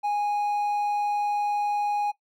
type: tone with hard clipping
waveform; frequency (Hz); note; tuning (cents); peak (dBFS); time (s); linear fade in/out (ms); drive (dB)
triangle; 826; G#5; -10; -24; 0.03-2.12; 20; 6
effects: noise-tail reverb RT60 0.1 s tail -17 dB re dry